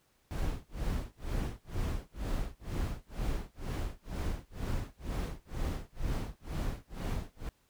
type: noise with tremolo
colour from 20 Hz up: brown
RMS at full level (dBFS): -32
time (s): 0.31-7.49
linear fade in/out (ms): 0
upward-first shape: sine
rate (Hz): 2.1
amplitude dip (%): 100
effects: pink hiss -71 dBFS RMS until 7.69 s